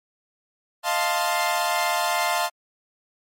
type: chord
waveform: sawtooth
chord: F dominant seventh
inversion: third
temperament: equal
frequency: 622.3 / 698.5 / 880 / 1046.5 Hz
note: Eb5 / F5 / A5 / C6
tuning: 0 / 0 / 0 / 0 cents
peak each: -26 / -21 / -23 / -23 dBFS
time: 0.83-2.5 s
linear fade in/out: 50 ms
effects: MP3 64 kbps